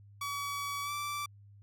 sawtooth tone with pitch glide, 1138 to 1165.9 Hz, C#6 to D6, +45 to -13 cents, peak -31 dBFS, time 0.21-1.26 s, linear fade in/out 5 ms, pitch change +42 cents, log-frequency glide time 0.83-0.92 s, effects added 101 Hz sine -53 dBFS peak until 1.62 s

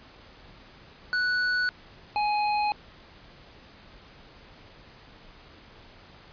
square tone pair in turn, 1480 / 835.7 Hz, F#6 / G#5, 0 / +11 cents, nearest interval minor seventh, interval 989 cents, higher first, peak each -24 dBFS, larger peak neither, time 1.13-1.69 / 2.16-2.72 s, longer neither, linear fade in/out 0 ms, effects pink hiss -51 dBFS RMS until 6.32 s + resampled to 11025 Hz

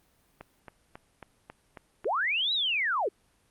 click train, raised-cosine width 0.5 ms, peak -27 dBFS, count 7, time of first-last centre 0.41-2.045 s, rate 3.67 Hz
sine linear two-way sweep, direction up then down, 329.6 to 3971 to 329.6 Hz, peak -25 dBFS, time 2.05-3.09 s, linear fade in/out 10 ms, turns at 2.53 s
effects pink hiss -67 dBFS RMS until 3.5 s + Opus 32 kbps

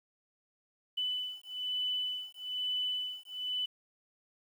sine beating tone pair, 2994 / 2995.1 Hz, F#7 / F#7, +20 / +20 cents, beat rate 1.1 Hz, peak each -36 / -36 dBFS, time 0.97-3.66 s, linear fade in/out 10 ms, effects 10-bit

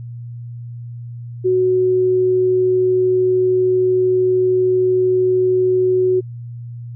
sine tone, 370 Hz, F#4, in tune, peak -12 dBFS, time 1.44-6.21 s, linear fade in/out 20 ms, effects added 119 Hz sine -28 dBFS peak until 6.95 s

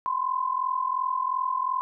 sine tone pair together, 1011 / 1053.8 Hz, B5 / C6, +40 / +12 cents, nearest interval minor second, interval 72 cents, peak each -27 dBFS, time 0.06-1.81 s, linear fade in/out 0 ms, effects none

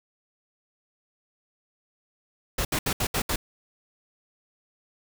pink noise bursts at uneven times, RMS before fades -26 dBFS, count 6, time 2.58-2.65 / 2.72-2.79 / 2.86-2.93 / 3-3.07 / 3.14-3.22 / 3.29-3.36 s, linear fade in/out 5 ms, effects none

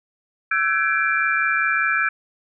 sine tone cluster, 1332 / 1532 / 1677 / 2356 Hz, E6 / G6 / G#6 / D7, +18 / -40 / +16 / +5 cents, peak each -23 dBFS, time 0.51-2.09 s, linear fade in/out 5 ms, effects none

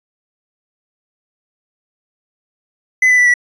triangle tone with pitch steps, 2020 / 1995.6 / 1971.6 / 1947.8 Hz, B6 / B6 / B6 / B6, +39 / +17 / -3 / -24 cents, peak -6 dBFS, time 3.02-3.34 s, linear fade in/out 5 ms, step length 80 ms, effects resampled to 22050 Hz

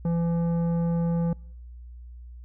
triangle tone with tanh clipping, 168.9 Hz, E3, 42 cents sharp, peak -24 dBFS, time 0.05-1.33 s, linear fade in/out 2 ms, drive 15 dB, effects noise-tail reverb RT60 0.7 s tail -26 dB re dry + added 60 Hz sine -40 dBFS peak until 2.44 s

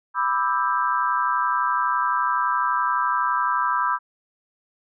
sine chord, E minor seventh, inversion second, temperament just, 988.9 / 1186.7 / 1318.5 / 1582.2 Hz, B5 / D6 / E6 / G6, +2 / +18 / 0 / +16 cents, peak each -23 / -25 / -25 / -28 dBFS, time 0.14-3.99 s, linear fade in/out 50 ms, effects none

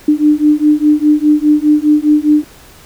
sine beating tone pair, 297.7 / 302.6 Hz, D4 / D#4, +24 / -48 cents, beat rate 4.9 Hz, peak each -10 dBFS, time 0.08-2.44 s, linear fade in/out 5 ms, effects pink hiss -40 dBFS RMS until 2.85 s

